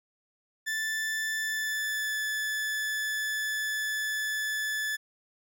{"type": "tone with pitch glide", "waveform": "40% pulse", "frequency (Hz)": [1760, 1733.8], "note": ["A6", "A6"], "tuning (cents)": [0, -26], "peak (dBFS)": -28, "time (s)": [0.66, 4.97], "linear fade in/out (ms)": 20, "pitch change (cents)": -26, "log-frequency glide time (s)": [1.39, 2.19], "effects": []}